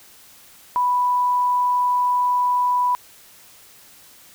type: tone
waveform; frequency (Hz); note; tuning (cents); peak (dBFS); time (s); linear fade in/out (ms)
sine; 987.8; B5; 0; -16; 0.76-2.95; 0
effects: white hiss -48 dBFS RMS until 4.34 s